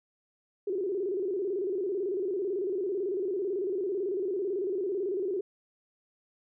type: tone with vibrato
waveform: sine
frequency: 382.6 Hz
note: G4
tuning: 42 cents flat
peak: -28 dBFS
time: 0.67-5.41 s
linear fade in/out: 5 ms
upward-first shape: square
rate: 18 Hz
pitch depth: 110 cents each way
effects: none